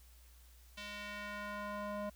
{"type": "tone with band-pass filter sweep", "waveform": "square", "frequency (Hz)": 206.2, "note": "G#3", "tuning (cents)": -12, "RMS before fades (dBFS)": -43, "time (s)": [0.77, 2.1], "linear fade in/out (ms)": 10, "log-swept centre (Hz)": [3200, 670], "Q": 1.3, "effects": ["added 60 Hz sine -58 dBFS peak until 2.15 s", "white hiss -66 dBFS RMS until 2.15 s"]}